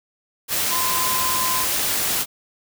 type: tone in noise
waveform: sine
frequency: 1027 Hz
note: C6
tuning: 33 cents flat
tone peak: -24 dBFS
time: 0.69-1.67 s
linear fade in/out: 50 ms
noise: white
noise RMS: -22 dBFS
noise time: 0.48-2.26 s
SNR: -5 dB
effects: none